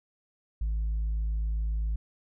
sine tone, 53.8 Hz, A1, 38 cents flat, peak -24 dBFS, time 0.61-1.96 s, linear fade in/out 5 ms, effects tanh soft clip ceiling -25 dBFS

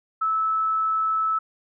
sine tone, 1306 Hz, E6, 17 cents flat, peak -20 dBFS, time 0.21-1.39 s, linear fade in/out 10 ms, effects none

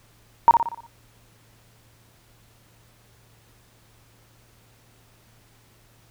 sine tone with echo, 932.3 Hz, A#5, in tune, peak -7 dBFS, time 0.48-0.51 s, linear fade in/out 0 ms, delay 59 ms, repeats 6, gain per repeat -6 dB, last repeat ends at 0.864 s, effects added 114 Hz sine -58 dBFS peak until 6.1 s + pink hiss -58 dBFS RMS until 6.1 s

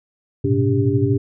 sine tone cluster, 103.5 / 117 / 128.6 / 286.6 / 396.7 Hz, G#2 / A#2 / C3 / D4 / G4, -5 / +7 / -30 / -42 / +21 cents, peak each -21 dBFS, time 0.44-1.18 s, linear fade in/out 10 ms, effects none

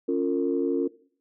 sine chord, Bb minor, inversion first, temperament equal with one note detuned, 277.2 / 349.2 / 456 Hz, Db4 / F4 / Bb4, 0 / 0 / -38 cents, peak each -26 dBFS, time 0.08-0.88 s, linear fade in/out 10 ms, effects noise-tail reverb RT60 0.5 s tail -18 dB re dry + tanh soft clip ceiling -13 dBFS

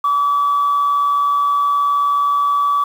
sine tone with amplitude modulation, 1147 Hz, D6, 41 cents flat, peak -10 dBFS, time 0.04-2.84 s, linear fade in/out 5 ms, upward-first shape sine, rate 139 Hz, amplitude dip 35%, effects tanh soft clip ceiling -9 dBFS + 7-bit

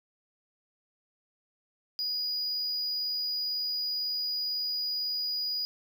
triangle tone, 4911 Hz, D#8, 23 cents flat, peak -28 dBFS, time 1.99-5.65 s, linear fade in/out 0 ms, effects none

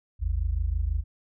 sine tone pair together, 52.43 / 78.5 Hz, G#1 / D#2, +17 / +16 cents, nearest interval perfect fifth, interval 699 cents, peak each -26 / -27 dBFS, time 0.19-1.04 s, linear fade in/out 50 ms, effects none

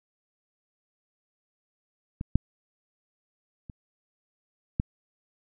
clicks, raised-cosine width 5 ms, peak -20 / -7 / -28 / -12 dBFS, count 4, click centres 2.211 / 2.356 / 3.698 / 4.799 s, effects none

